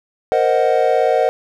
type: chord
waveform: triangle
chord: C half-diminished seventh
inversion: third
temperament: equal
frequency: 466.2 / 523.3 / 622.3 / 740 Hz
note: Bb4 / C5 / Eb5 / Gb5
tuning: 0 / 0 / 0 / 0 cents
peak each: -16 dBFS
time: 0.32-1.29 s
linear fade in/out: 0 ms
effects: none